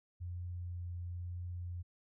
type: tone with vibrato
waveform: sine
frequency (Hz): 88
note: F2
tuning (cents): +14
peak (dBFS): -39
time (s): 0.2-1.83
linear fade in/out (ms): 20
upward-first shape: triangle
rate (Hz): 1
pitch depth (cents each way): 10
effects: none